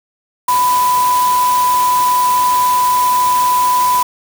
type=tone in noise; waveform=sine; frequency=995 Hz; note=B5; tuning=13 cents sharp; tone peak=-10 dBFS; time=0.48-4.03 s; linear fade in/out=5 ms; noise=white; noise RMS=-23 dBFS; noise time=0.48-4.03 s; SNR=+10 dB; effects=none